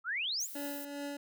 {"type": "exponential sweep", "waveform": "sine", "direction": "up", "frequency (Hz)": [1256, 7890], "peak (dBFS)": -32, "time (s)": [0.04, 0.48], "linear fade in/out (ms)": 50}
{"type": "noise", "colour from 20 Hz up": "violet", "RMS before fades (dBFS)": -45, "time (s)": [0.4, 0.85], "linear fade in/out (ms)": 2}
{"type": "tone with tremolo", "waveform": "25% pulse", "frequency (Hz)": 285.4, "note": "D4", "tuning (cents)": -49, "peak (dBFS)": -33, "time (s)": [0.55, 1.17], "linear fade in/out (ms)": 5, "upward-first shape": "triangle", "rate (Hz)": 2.5, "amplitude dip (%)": 55}
{"effects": []}